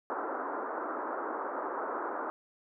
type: band-pass noise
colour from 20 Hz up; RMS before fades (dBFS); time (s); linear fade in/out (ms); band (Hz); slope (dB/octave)
white; -36; 0.1-2.3; 0; 270 to 1400; 48
effects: none